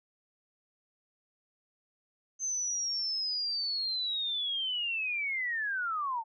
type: linear sweep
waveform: sine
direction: down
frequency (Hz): 6272 to 867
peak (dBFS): -30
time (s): 2.39-6.24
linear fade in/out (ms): 50
effects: none